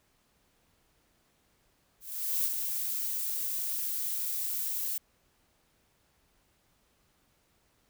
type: noise with ADSR envelope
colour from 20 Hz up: violet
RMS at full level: -28 dBFS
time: 2-4.98 s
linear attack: 450 ms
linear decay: 38 ms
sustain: -5 dB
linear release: 4 ms
effects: pink hiss -70 dBFS RMS until 7.89 s